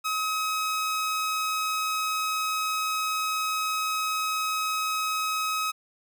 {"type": "tone", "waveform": "sawtooth", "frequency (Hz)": 1273, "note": "D#6", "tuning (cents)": 39, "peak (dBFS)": -22, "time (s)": [0.04, 5.72], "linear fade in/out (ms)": 20, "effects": []}